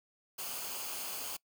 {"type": "noise with comb filter", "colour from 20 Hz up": "white", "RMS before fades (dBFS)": -40, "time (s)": [0.38, 1.37], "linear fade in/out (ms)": 10, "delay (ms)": 0.53, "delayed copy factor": -0.55, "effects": ["noise-tail reverb RT60 0.1 s tail -23 dB re dry"]}